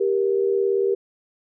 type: tone pair together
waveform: sine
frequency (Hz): 393.5 / 471.5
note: G4 / A#4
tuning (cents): +7 / +20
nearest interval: minor third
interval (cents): 313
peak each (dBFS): -19 / -23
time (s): 0-0.95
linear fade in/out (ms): 10
effects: none